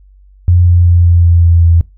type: tone with pitch steps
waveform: sine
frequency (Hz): 88.2 / 87.49 / 86.78 / 86.09 / 85.39 / 84.7 / 84.02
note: F2 / F2 / F2 / F2 / F2 / E2 / E2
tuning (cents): +18 / +4 / -10 / -24 / -38 / +48 / +34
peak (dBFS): -4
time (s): 0.48-1.81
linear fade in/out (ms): 0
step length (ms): 190
effects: noise-tail reverb RT60 0.2 s tail -20 dB re dry + added 48 Hz sine -39 dBFS peak until 1.97 s